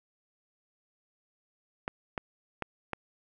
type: clicks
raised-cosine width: 0.5 ms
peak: -17 dBFS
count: 4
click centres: 1.879 / 2.178 / 2.623 / 2.933 s
effects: none